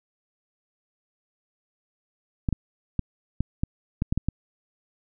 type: clicks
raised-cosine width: 5 ms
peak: -11 dBFS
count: 9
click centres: 2.488 / 2.527 / 2.993 / 3.406 / 3.635 / 4.021 / 4.125 / 4.176 / 4.286 s
effects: none